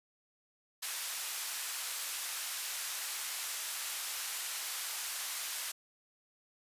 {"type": "band-pass noise", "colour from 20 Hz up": "white", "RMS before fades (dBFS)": -39, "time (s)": [0.82, 5.72], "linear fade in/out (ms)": 10, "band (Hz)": [1000, 13000], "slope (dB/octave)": 12, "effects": ["resampled to 32000 Hz"]}